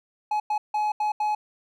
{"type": "tone bursts at uneven times", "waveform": "triangle", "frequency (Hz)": 846, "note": "G#5", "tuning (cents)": 32, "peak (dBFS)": -20, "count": 5, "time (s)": [[0.31, 0.4], [0.5, 0.58], [0.74, 0.92], [1, 1.12], [1.2, 1.35]], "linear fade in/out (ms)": 5, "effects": []}